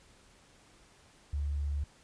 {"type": "tone", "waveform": "sine", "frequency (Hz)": 72.1, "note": "D2", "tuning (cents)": -31, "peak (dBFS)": -30, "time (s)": [1.33, 1.84], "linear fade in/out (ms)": 5, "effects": ["pink hiss -61 dBFS RMS until 2.03 s", "resampled to 22050 Hz"]}